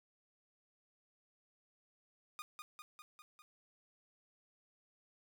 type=tone with echo; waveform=sawtooth; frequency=1225 Hz; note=D#6; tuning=27 cents flat; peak=-40 dBFS; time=2.39-2.42 s; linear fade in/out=0 ms; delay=200 ms; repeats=5; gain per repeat=-3 dB; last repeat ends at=3.42 s; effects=none